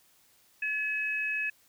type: tone pair together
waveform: sine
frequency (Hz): 1712 / 2559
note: A6 / D#7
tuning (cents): -48 / +48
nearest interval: perfect fifth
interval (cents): 696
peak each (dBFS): -33 / -30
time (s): 0.62-1.5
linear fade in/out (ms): 5
effects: white hiss -64 dBFS RMS until 1.68 s